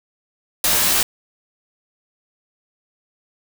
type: noise with comb filter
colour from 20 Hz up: white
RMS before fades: -17 dBFS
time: 0.64-1.03 s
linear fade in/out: 2 ms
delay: 14 ms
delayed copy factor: -0.95
effects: none